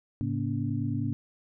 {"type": "tone cluster", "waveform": "sine", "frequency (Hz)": [107.8, 137.3, 237.8, 283.6], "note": ["A2", "C#3", "A#3", "C#4"], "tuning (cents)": [-35, -16, 35, 40], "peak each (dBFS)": [-31, -33, -33, -34], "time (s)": [0.21, 1.13], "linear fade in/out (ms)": 0, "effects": []}